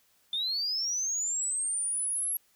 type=linear sweep; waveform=sine; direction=up; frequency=3531 to 11370 Hz; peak=-27 dBFS; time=0.33-2.37 s; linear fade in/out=2 ms; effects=tanh soft clip ceiling -24 dBFS + white hiss -67 dBFS RMS until 2.55 s